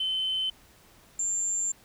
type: tone pair in turn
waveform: sine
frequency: 3062 / 7295 Hz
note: G7 / A#8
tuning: -41 / -38 cents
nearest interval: octave + minor third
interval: 1503 cents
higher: second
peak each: -25 dBFS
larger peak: neither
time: 0-0.5 / 1.19-1.72 s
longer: second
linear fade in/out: 5 ms
effects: tanh soft clip ceiling -21 dBFS + pink hiss -57 dBFS RMS until 1.84 s